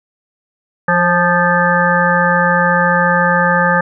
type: harmonic tone with a mistuned harmonic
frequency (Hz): 174.61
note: F3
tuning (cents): 0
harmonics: 1 / 3 / 5 / 7 / 9 / 10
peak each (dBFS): -17 / -17 / -17 / -17 / -17 / -17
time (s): 0.88-3.81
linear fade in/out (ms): 5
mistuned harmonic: 3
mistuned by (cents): +28
effects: none